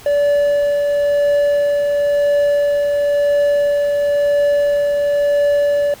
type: tone with tremolo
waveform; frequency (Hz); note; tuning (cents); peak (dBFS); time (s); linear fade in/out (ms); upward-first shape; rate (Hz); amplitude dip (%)
triangle; 577; D5; -31; -9; 0.06-5.94; 2; triangle; 0.97; 30
effects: pink hiss -40 dBFS RMS until 6 s